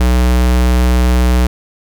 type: tone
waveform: square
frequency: 61.74 Hz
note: B1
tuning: in tune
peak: -9 dBFS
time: 0-1.47 s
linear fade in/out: 5 ms
effects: none